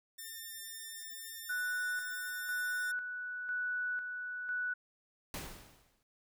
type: tone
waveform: 5% pulse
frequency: 1799 Hz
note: A6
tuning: 38 cents sharp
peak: -33 dBFS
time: 0.18-2.92 s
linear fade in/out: 10 ms
type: tone with tremolo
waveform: sine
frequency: 1480 Hz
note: F#6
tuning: in tune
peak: -33 dBFS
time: 1.49-4.74 s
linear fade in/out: 10 ms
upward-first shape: square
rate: 1 Hz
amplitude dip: 45%
type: noise with exponential decay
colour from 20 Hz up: pink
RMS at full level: -39 dBFS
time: 5.34-6.03 s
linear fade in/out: 1 ms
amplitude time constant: 150 ms
effects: none